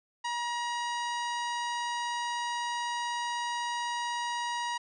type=harmonic tone with a mistuned harmonic; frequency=957 Hz; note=A#5; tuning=45 cents sharp; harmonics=1 / 2 / 3 / 4 / 5 / 6 / 7 / 9; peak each=-32 / -38 / -42 / -44 / -46 / -48 / -49 / -51 dBFS; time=0.24-4.78 s; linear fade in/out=10 ms; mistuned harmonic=2; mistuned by=-19 cents; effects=none